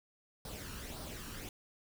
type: noise with flanger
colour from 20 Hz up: pink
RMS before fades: -45 dBFS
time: 0.45-1.49 s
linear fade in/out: 2 ms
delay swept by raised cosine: 0.2 to 0.73 ms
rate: 1.8 Hz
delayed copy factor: +0.55
effects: none